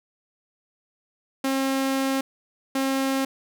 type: tone bursts at uneven times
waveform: sawtooth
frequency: 268.6 Hz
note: C4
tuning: 46 cents sharp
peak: -18 dBFS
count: 2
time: 1.44-2.21 / 2.75-3.25 s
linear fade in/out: 5 ms
effects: none